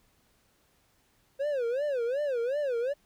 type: tone with vibrato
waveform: triangle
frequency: 525 Hz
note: C5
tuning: 6 cents sharp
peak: -25 dBFS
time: 1.39-2.94 s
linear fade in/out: 20 ms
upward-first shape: sine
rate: 2.7 Hz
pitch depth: 220 cents each way
effects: pink hiss -68 dBFS RMS until 3.05 s